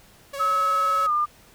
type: tone with vibrato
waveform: sawtooth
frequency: 557 Hz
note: C#5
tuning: 8 cents sharp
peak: -27 dBFS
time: 0.33-1.07 s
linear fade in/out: 10 ms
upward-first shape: sine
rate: 20 Hz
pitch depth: 29 cents each way
type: tone with pitch glide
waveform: sine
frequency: 1289 to 1202.7 Hz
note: E6 to D6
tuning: -39 to +41 cents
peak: -19 dBFS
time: 0.39-1.26 s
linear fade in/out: 20 ms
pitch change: -120 cents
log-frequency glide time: 1.05-1.11 s
effects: pink hiss -53 dBFS RMS until 1.54 s